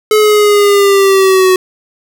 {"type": "linear sweep", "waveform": "square", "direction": "down", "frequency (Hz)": [430, 370], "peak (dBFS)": -6, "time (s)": [0.11, 1.56], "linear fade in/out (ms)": 2, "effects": []}